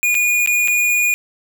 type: tone with dropouts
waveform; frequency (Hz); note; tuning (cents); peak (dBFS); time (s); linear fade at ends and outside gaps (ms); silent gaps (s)
square; 2444; D#7; -32; -14; 0.03-1.14; 0; 0.145-0.151 / 0.461-0.474 / 0.676-0.682
effects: none